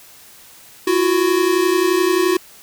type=tone pair together; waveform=square; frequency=336.7 / 368.2 Hz; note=E4 / F#4; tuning=+37 / -8 cents; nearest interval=major second; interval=155 cents; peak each=-19 / -16 dBFS; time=0.87-2.37 s; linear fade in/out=5 ms; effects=white hiss -44 dBFS RMS until 2.62 s